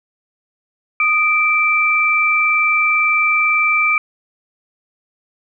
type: tone pair together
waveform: sine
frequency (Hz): 1239 / 2339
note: D#6 / D7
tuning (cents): -8 / -8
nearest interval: major seventh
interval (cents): 1100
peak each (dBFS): -18 / -13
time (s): 1-3.98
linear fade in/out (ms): 2
effects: none